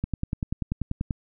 click train, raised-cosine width 5 ms, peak -14 dBFS, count 12, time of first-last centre 0.04-1.108 s, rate 10.3 Hz, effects none

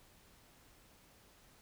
silence, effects pink hiss -64 dBFS RMS until 1.61 s

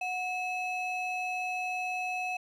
triangle ring-modulated tone, 1661.2 Hz, G#6, in tune, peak -26 dBFS, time 0.01-2.37 s, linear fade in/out 5 ms, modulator 927 Hz, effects none

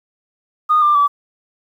sine tone with pitch steps, 1230 / 1190.2 / 1151.6 Hz, D#6 / D6 / D6, -20 / +23 / -34 cents, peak -9 dBFS, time 0.69-1.08 s, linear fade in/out 20 ms, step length 130 ms, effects tanh soft clip ceiling -5 dBFS + 8-bit

